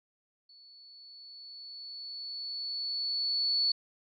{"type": "tone with level ramp", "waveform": "sine", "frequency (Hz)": 4435, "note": "C#8", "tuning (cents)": 0, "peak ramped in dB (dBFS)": [-54, -24], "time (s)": [0.49, 3.72], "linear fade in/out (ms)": 5, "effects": []}